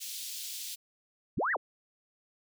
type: high-pass noise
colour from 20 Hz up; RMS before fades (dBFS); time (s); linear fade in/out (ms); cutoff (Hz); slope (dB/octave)
pink; -40; 0-0.76; 20; 3300; 24
type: linear two-way sweep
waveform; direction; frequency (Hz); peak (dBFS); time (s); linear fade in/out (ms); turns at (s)
sine; up then down; 36 to 2019 to 229; -27; 1.37-1.57; 10; 1.52
effects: none